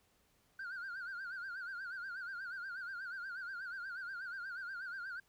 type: tone with vibrato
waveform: sine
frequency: 1488 Hz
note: F#6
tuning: 9 cents sharp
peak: -39 dBFS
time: 0.59-5.2 s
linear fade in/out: 5 ms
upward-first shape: sine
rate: 8.3 Hz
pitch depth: 120 cents each way
effects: tanh soft clip ceiling -40 dBFS + pink hiss -73 dBFS RMS until 5.28 s